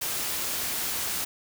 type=noise; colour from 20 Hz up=white; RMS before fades=-30 dBFS; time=0.01-1.25 s; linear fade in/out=10 ms; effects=none